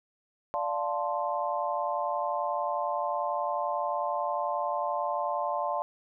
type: chord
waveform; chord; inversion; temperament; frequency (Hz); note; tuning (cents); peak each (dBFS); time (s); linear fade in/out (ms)
sine; D minor seventh; none; equal; 587.3 / 698.5 / 880 / 1046.5; D5 / F5 / A5 / C6; 0 / 0 / 0 / 0; -33; 0.54-5.82; 0
effects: none